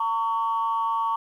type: tone pair together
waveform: sine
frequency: 910 / 1124 Hz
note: A#5 / C#6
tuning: -42 / +24 cents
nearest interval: major third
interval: 366 cents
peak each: -24 dBFS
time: 0-1.16 s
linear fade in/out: 5 ms
effects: tanh soft clip ceiling -16 dBFS + 10-bit